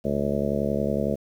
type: harmonic tone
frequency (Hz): 70.9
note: C#2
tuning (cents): +40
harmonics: 1 / 2 / 3 / 4 / 5 / 6 / 7 / 8 / 9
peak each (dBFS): -35 / -32 / -27 / -36 / -33 / -32 / -31 / -30 / -32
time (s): 0.04-1.16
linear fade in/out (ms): 20
effects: 9-bit